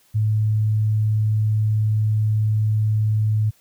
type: tone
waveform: sine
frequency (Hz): 107.7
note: A2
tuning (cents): -37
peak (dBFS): -16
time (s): 0.14-3.51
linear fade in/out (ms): 20
effects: white hiss -58 dBFS RMS until 3.6 s